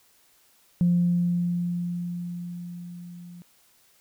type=tone with level ramp; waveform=sine; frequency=174.8 Hz; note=F3; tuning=2 cents sharp; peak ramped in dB=-16 to -41 dBFS; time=0.81-3.42 s; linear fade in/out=0 ms; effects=tanh soft clip ceiling -13 dBFS + white hiss -61 dBFS RMS until 4 s